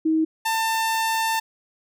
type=tone pair in turn; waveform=sine / sawtooth; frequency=317.7 / 895 Hz; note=D#4 / A5; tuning=+36 / +29 cents; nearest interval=octave + tritone; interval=1793 cents; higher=second; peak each=-17 dBFS; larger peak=neither; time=0.05-0.25 / 0.45-1.4 s; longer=second; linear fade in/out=10 ms; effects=none